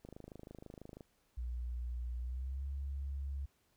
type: click train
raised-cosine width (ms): 2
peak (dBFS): -36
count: 26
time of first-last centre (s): 0.05-1.008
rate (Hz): 26.1
type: tone with pitch glide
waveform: sine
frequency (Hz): 60.4 to 68.98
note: B1 to C#2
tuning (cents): -38 to -8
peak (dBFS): -37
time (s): 1.37-3.46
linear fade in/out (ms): 10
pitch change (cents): +230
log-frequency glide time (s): 2.19-2.66
effects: pink hiss -75 dBFS RMS until 3.76 s